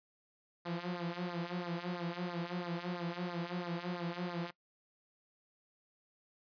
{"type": "tone with flanger", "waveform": "sawtooth", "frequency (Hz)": 174.61, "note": "F3", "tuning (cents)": 0, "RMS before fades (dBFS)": -39, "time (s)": [0.65, 4.51], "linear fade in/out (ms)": 10, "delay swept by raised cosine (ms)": [0.32, 5.62], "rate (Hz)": 3, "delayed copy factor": -0.85, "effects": ["noise-tail reverb RT60 0.1 s tail -21 dB re dry", "resampled to 11025 Hz"]}